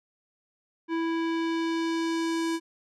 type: tone with low-pass filter sweep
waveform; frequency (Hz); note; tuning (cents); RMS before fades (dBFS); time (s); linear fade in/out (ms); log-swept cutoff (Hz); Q
square; 329.6; E4; 0; -28; 0.88-2.6; 50; 2200 to 9100; 0.92
effects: none